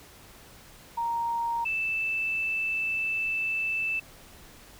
sine tone pair in turn, 932.3 / 2642 Hz, A#5 / E7, 0 / +3 cents, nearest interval octave + tritone, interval 1803 cents, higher second, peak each -26 dBFS, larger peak neither, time 0.97-1.65 / 1.65-4 s, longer second, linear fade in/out 10 ms, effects pink hiss -51 dBFS RMS until 4.79 s

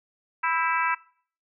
harmonic tone with a mistuned harmonic, 329.6 Hz, E4, in tune, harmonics 3 / 4 / 5 / 6 / 7 / 8, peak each -26 / -28 / -30 / -32 / -33 / -34 dBFS, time 0.43-0.95 s, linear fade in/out 10 ms, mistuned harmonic 5, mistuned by -43 cents, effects noise-tail reverb RT60 0.5 s tail -21 dB re dry

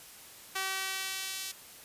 sawtooth tone with high-pass filter sweep, 382.6 Hz, G4, 42 cents flat, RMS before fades -36 dBFS, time 0.55-1.52 s, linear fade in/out 10 ms, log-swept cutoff 1200 to 4100 Hz, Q 0.78, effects white hiss -51 dBFS RMS until 1.84 s + resampled to 32000 Hz

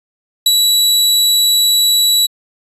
sawtooth tone with ADSR envelope, 3923 Hz, B7, 12 cents flat, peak -3 dBFS, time 0.46-2.27 s, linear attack 4 ms, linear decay 38 ms, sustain -3 dB, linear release 17 ms, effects resampled to 32000 Hz

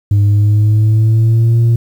sine tone with pitch glide, 101.8 to 116.26 Hz, G#2 to A#2, -34 to -4 cents, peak -4 dBFS, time 0.11-1.76 s, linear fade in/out 5 ms, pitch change +230 cents, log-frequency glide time 0.22-1.59 s, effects tanh soft clip ceiling -6 dBFS + 7-bit

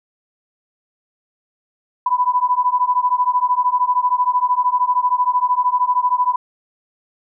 sine beating tone pair, 987.8 / 1000.8 Hz, B5 / B5, 0 / +23 cents, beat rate 13 Hz, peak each -17 dBFS, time 2.06-6.36 s, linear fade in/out 5 ms, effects none

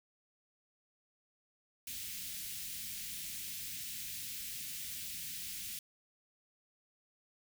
white band-stop noise, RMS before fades -43 dBFS, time 1.87-5.79 s, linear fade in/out 2 ms, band 230 to 2100 Hz, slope 24 dB/octave, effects none

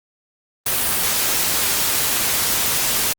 white noise, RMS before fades -19 dBFS, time 0.66-3.13 s, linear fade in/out 5 ms, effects Opus 32 kbps

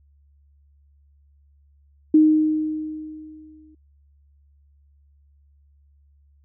sine tone with exponential decay, 309.8 Hz, D#4, 7 cents flat, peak -9 dBFS, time 2.14-3.75 s, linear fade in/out 5 ms, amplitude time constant 350 ms, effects added 71 Hz sine -54 dBFS peak until 6.44 s

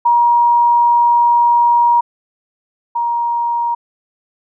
sine tone pair in turn, 950 / 943.4 Hz, A#5 / A#5, +33 / +20 cents, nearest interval unison, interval 13 cents, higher first, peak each -8 / -14 dBFS, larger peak first, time 0.05-2.01 / 2.95-3.75 s, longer first, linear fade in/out 10 ms, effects none

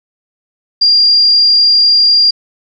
sine tone, 4788 Hz, D8, 33 cents sharp, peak -5 dBFS, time 0.81-2.31 s, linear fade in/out 10 ms, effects none

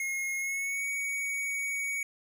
square tone with pitch glide, 2155 to 2244 Hz, C#7 to C#7, -49 to +21 cents, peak -31 dBFS, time 0-2.03 s, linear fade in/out 2 ms, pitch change +70 cents, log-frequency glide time 0.38-0.85 s, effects none

